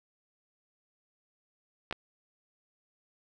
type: clicks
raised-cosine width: 0.3 ms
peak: -18 dBFS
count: 2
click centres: 1.911 / 1.926 s
effects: none